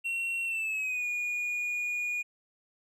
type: tone with pitch glide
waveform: triangle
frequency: 2728 to 2444 Hz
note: F7 to D#7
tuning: -41 to -32 cents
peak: -28 dBFS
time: 0.04-2.23 s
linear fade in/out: 20 ms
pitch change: -191 cents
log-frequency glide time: 0.44-1.06 s
effects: none